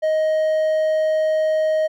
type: tone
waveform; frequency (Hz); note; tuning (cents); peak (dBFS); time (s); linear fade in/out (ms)
triangle; 626; D#5; +10; -14; 0.02-1.88; 20
effects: none

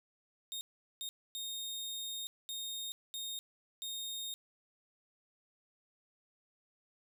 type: tone bursts at uneven times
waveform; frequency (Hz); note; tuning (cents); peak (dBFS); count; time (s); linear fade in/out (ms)
sawtooth; 3700; A#7; -14; -36; 6; 0.52-0.61 / 1.01-1.09 / 1.35-2.27 / 2.49-2.92 / 3.14-3.39 / 3.82-4.34; 0
effects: 12-bit

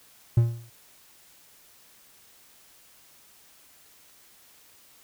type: tone with exponential decay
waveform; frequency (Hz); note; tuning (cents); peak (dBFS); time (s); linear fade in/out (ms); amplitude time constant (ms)
triangle; 116.8; A#2; +4; -11; 0.37-0.7; 5; 71
effects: white hiss -56 dBFS RMS until 5.03 s

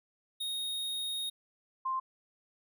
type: tone pair in turn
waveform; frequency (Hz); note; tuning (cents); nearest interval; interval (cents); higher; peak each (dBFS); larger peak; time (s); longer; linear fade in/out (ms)
square / sine; 3729 / 1048.8; A#7 / C6; 0 / +4; octave + minor seventh; 2196; first; -34 / -30; second; 0.4-1.3 / 1.85-2; first; 10
effects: none

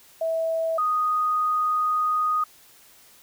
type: tone pair in turn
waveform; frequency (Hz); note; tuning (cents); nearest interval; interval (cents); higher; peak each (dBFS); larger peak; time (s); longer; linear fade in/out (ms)
sine; 652 / 1241.9; E5 / D#6; -19 / -4; major seventh; 1115; second; -22 / -20; second; 0.21-0.78 / 0.78-2.44; second; 5
effects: white hiss -53 dBFS RMS until 3.22 s

